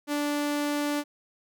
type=tone; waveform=sawtooth; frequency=292.2 Hz; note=D4; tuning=9 cents flat; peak=-22 dBFS; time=0.07-1.04 s; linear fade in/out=50 ms; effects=none